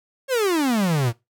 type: exponential sweep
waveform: 45% pulse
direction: down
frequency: 554.4 to 110.1 Hz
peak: -18 dBFS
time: 0.28-1.13 s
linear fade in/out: 50 ms
effects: noise-tail reverb RT60 0.2 s tail -20 dB re dry